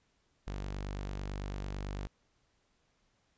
sawtooth tone, 49 Hz, G1, in tune, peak -33 dBFS, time 0.47-2.07 s, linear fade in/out 0 ms, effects pink hiss -74 dBFS RMS until 3.37 s + resampled to 16000 Hz

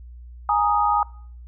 sine chord, Ab suspended second, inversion none, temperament equal, 830.6 / 932.3 / 1244.5 Hz, Ab5 / Bb5 / Eb6, 0 / 0 / 0 cents, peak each -20 / -23 / -21 dBFS, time 0.49-1.03 s, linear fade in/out 2 ms, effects noise-tail reverb RT60 0.6 s tail -24 dB re dry + added 60 Hz sine -38 dBFS peak until 1.47 s

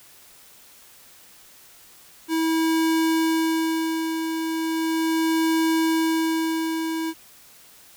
square tone with tremolo, 323.7 Hz, E4, 31 cents flat, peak -19 dBFS, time 2.28-7.14 s, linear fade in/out 50 ms, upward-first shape sine, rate 0.37 Hz, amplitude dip 50%, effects white hiss -50 dBFS RMS until 7.96 s

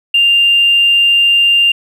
triangle tone with tanh clipping, 2794 Hz, F7, in tune, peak -6 dBFS, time 0.14-1.72 s, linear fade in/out 5 ms, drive 1 dB, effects none

